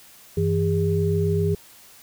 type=tone cluster; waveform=sine; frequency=94.6 / 162.4 / 406.5 Hz; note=F#2 / E3 / G#4; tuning=+39 / -26 / -37 cents; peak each=-23 dBFS; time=0.37-1.55 s; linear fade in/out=5 ms; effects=white hiss -49 dBFS RMS until 2.02 s